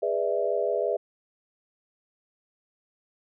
sine chord, E dominant seventh, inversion first, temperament just, 412 / 494.4 / 593.3 / 659.3 Hz, G#4 / B4 / D5 / E5, -14 / +2 / +18 / 0 cents, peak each -29 dBFS, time 0.02-0.97 s, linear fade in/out 10 ms, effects none

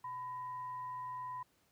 sine tone with frequency modulation, 1002 Hz, B5, 25 cents sharp, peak -40 dBFS, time 0.04-1.43 s, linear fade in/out 5 ms, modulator 879 Hz, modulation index 0.23, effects pink hiss -73 dBFS RMS until 1.71 s + high-pass 80 Hz 12 dB/octave

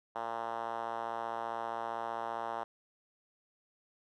5% pulse tone with band-pass filter, 115.3 Hz, A#2, 19 cents flat, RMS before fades -38 dBFS, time 0.15-2.64 s, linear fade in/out 10 ms, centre 830 Hz, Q 1.9, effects none

